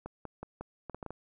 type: clicks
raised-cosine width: 1 ms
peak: -26 dBFS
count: 9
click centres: 0.06 / 0.253 / 0.43 / 0.61 / 0.897 / 0.946 / 1.028 / 1.063 / 1.106 s
effects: none